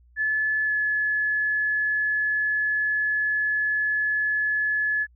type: tone with pitch glide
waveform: sine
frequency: 1726 to 1711.1 Hz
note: A6 to A6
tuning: -34 to -49 cents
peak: -21 dBFS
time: 0.16-5.07 s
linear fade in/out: 50 ms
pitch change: -15 cents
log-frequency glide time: 0.65-0.71 s
effects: added 60 Hz sine -53 dBFS peak until 5.15 s